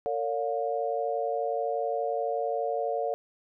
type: tone cluster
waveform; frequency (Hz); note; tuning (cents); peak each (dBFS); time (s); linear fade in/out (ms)
sine; 455.3 / 567 / 712; A#4 / C#5 / F5; -41 / +39 / +33; -31; 0.06-3.14; 0
effects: none